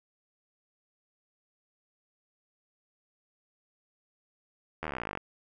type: slowing click train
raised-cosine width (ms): 0.5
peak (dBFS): -19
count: 22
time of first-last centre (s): 4.83-5.174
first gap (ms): 12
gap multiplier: 1.03
effects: none